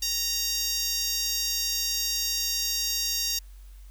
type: tone with high-pass filter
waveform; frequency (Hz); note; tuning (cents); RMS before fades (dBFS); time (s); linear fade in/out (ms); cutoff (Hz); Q
10% pulse; 932.3; A#5; 0; -28; 0.02-3.39; 5; 5500; 1.3
effects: added 47 Hz sine -43 dBFS peak until 3.9 s + white hiss -61 dBFS RMS until 3.9 s